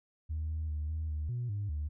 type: tone with pitch steps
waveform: sine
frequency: 78.1 / 78.7 / 75.6 / 79 / 76.1 / 121.4 / 102.1 / 74.8 Hz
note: D#2 / D#2 / D#2 / D#2 / D#2 / B2 / G#2 / D2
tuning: +7 / +20 / -49 / +27 / -38 / -29 / -29 / +32 cents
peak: -31 dBFS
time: 0.29-1.89 s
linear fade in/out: 20 ms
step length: 200 ms
effects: tanh soft clip ceiling -29 dBFS